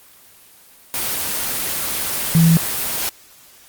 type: tone in noise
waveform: sine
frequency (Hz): 164.81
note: E3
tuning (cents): 0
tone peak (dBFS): -9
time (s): 2.35-2.57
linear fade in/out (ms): 0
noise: white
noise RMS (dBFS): -22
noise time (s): 0.94-3.09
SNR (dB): +10
effects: white hiss -47 dBFS RMS until 3.68 s + Opus 24 kbps